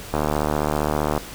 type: click train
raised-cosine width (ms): 1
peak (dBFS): -7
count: 79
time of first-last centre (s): 0.14-1.177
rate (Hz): 75.2
effects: pink hiss -37 dBFS RMS until 1.34 s